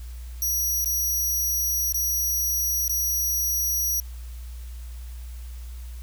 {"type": "tone with dropouts", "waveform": "15% pulse", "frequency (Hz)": 5790, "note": "F#8", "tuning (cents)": -38, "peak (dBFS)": -17, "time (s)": [0.42, 4], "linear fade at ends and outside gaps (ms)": 1, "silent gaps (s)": [[0.845, 0.858], [1.924, 1.944], [2.88, 2.895]], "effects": ["added 60 Hz sine -34 dBFS peak until 6.02 s", "white hiss -52 dBFS RMS until 6.02 s"]}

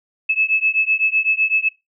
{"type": "beating tone pair", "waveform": "sine", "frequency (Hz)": [2598, 2605.9], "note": ["E7", "E7"], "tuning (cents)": [-26, -21], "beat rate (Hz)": 7.9, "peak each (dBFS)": -18, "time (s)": [0.29, 1.69], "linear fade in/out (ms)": 10, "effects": ["noise-tail reverb RT60 0.2 s tail -19 dB re dry"]}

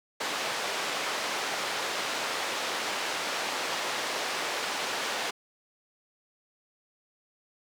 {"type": "band-pass noise", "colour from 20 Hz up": "pink", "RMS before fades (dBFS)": -32, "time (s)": [0.2, 5.31], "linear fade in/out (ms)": 10, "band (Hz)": [540, 5700], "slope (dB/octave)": 12, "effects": []}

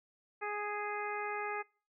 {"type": "harmonic tone", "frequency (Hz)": 415.3, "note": "G#4", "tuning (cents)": 0, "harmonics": [1, 2, 3, 4, 5, 6], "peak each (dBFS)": [-41, -40, -42, -44, -44, -47], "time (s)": [0.41, 1.63], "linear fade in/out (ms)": 20, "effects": ["noise-tail reverb RT60 0.4 s tail -26 dB re dry"]}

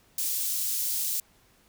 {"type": "high-pass noise", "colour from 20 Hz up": "white", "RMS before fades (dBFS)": -29, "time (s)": [0.18, 1.2], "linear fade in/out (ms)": 2, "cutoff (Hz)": 5300, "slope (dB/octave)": 12, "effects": ["pink hiss -62 dBFS RMS until 1.68 s"]}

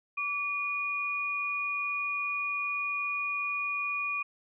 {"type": "tone pair together", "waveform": "sine", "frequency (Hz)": [1150.5, 2447], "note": ["D6", "D#7"], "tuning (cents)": [-36, -29], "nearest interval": "octave + minor second", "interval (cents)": 1307, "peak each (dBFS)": [-36, -30], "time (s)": [0.17, 4.23], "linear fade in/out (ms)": 10, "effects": []}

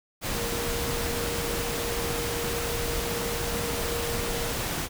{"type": "tone in noise", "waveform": "sine", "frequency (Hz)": 470, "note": "A#4", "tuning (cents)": 14, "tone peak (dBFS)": -33, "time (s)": [0.33, 4.55], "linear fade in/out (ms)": 50, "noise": "pink", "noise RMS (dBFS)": -30, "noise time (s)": [0.21, 4.89], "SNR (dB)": -6, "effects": []}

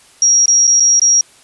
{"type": "tone with dropouts", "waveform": "sine", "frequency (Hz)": 5660, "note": "F8", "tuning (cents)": 22, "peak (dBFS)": -7, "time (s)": [0.22, 1.21], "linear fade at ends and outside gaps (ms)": 1, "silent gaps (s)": [[0.458, 0.48], [0.67, 0.676], [0.798, 0.804], [0.996, 1.017]], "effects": ["white hiss -46 dBFS RMS until 1.43 s", "resampled to 24000 Hz"]}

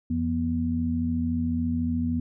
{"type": "tone cluster", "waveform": "sine", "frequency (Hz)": [85.1, 168.8, 242.7], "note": ["F2", "E3", "B3"], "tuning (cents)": [-44, 41, -30], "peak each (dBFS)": [-29, -33, -25], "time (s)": [0.1, 2.2], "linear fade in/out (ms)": 5, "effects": []}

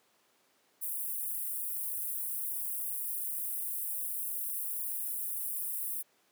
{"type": "high-pass noise", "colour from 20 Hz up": "white", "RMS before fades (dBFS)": -36, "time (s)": [0.81, 6.03], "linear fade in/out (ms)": 20, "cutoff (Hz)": 9400, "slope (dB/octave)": 48, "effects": ["pink hiss -69 dBFS RMS until 6.31 s", "high-pass 300 Hz 12 dB/octave"]}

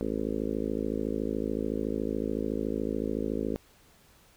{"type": "harmonic tone", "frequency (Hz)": 53.8, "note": "A1", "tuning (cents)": -38, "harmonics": [1, 2, 3, 4, 5, 6, 7, 8, 9, 10], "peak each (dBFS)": [-40, -45, -44, -35, -34, -37, -37, -36, -38, -44], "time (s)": [0.01, 3.56], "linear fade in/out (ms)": 0, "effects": ["pink hiss -60 dBFS RMS until 4.36 s"]}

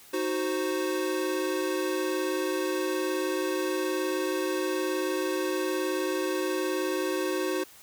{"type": "chord", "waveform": "square", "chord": "C diminished", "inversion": "first", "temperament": "equal", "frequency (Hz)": [311.1, 370, 523.3], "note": ["Eb4", "Gb4", "C5"], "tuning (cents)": [0, 0, 0], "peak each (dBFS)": [-33, -30, -34], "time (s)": [0.13, 7.64], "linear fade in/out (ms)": 10, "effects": ["white hiss -52 dBFS RMS until 7.82 s"]}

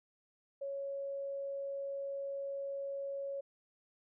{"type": "tone", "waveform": "sine", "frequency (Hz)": 554.4, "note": "C#5", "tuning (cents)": 0, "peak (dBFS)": -37, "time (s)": [0.61, 3.41], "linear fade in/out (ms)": 10, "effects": []}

